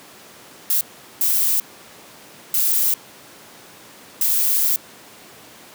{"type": "noise bursts at uneven times", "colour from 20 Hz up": "violet", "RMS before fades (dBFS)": -18, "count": 4, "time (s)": [[0.7, 0.81], [1.21, 1.6], [2.54, 2.94], [4.21, 4.76]], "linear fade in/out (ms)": 2, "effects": ["pink hiss -43 dBFS RMS until 5.74 s", "high-pass 200 Hz 12 dB/octave"]}